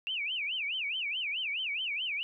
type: tone with vibrato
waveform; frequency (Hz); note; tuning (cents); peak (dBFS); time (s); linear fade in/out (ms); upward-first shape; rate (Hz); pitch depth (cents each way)
sine; 2637; E7; 0; -31; 0.07-2.23; 0; sine; 4.7; 290
effects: none